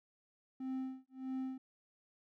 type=tone with tremolo; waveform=triangle; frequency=261.6 Hz; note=C4; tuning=in tune; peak=-34 dBFS; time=0.6-1.58 s; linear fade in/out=5 ms; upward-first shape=sine; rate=1.6 Hz; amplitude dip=100%; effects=none